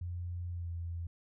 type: tone with pitch glide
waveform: sine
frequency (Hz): 87.7 to 85.01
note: F2 to F2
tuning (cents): +8 to -46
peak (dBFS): -36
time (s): 0.01-1.07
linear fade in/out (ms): 5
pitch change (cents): -54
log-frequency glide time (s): 0.5-0.7
effects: none